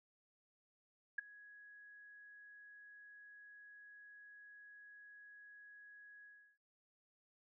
sine tone with ADSR envelope, 1669 Hz, G#6, 8 cents sharp, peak -33 dBFS, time 1.18-6.58 s, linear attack 7 ms, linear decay 11 ms, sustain -23 dB, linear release 340 ms, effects none

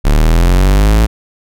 45% pulse linear sweep, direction up, 35.08 to 55.9 Hz, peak -6 dBFS, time 0.04-1.07 s, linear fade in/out 20 ms, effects none

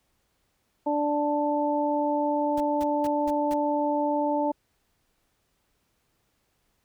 harmonic tone, 293.7 Hz, D4, in tune, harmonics 1 / 2 / 3, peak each -27 / -27 / -27 dBFS, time 0.86-4.52 s, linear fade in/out 10 ms
pink noise bursts, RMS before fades -41 dBFS, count 5, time 2.57-3.54 s, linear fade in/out 5 ms, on 34 ms, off 200 ms
effects pink hiss -72 dBFS RMS until 6.84 s

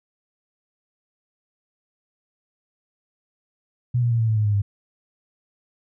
sine tone with pitch steps, 122.7 / 119.34 / 116.08 / 112.91 / 109.82 / 106.82 / 103.9 / 101.05 Hz, B2 / A#2 / A#2 / A2 / A2 / G#2 / G#2 / G#2, -11 / +41 / -7 / +45 / -3 / +49 / +1 / -47 cents, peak -17 dBFS, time 3.94-4.62 s, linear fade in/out 10 ms, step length 85 ms, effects none

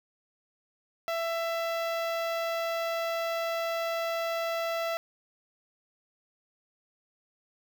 sawtooth tone with notch filter, 666 Hz, E5, 18 cents sharp, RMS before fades -31 dBFS, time 1.08-4.97 s, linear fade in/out 0 ms, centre 9100 Hz, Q 0.56, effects none

